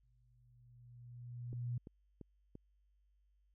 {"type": "tone with exponential growth", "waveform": "sine", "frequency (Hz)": 121.1, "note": "B2", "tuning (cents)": -34, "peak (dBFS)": -35, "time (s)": [0.03, 1.78], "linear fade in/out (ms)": 5, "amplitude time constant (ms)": 380}
{"type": "click train", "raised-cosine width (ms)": 3, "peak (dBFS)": -37, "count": 4, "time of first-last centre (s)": [1.53, 2.554], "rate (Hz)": 2.93}
{"effects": ["added 50 Hz sine -70 dBFS peak until 3.54 s"]}